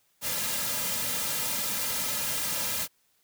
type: noise with comb filter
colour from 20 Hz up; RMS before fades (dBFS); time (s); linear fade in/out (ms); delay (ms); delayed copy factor
white; -30; 0.21-2.88; 50; 2.7; -0.75
effects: white hiss -69 dBFS RMS until 3.23 s